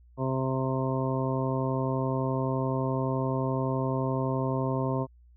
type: harmonic tone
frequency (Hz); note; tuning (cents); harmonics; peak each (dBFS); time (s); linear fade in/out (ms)
131.7; C3; +12; 1 / 2 / 3 / 4 / 5 / 7 / 8; -29 / -32 / -34 / -35 / -36 / -37 / -38; 0.17-5.07; 50
effects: added 60 Hz sine -53 dBFS peak until 5.36 s